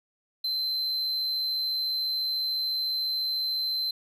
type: tone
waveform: triangle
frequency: 4087 Hz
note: C8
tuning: 41 cents flat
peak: -25 dBFS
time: 0.44-3.91 s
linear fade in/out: 5 ms
effects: none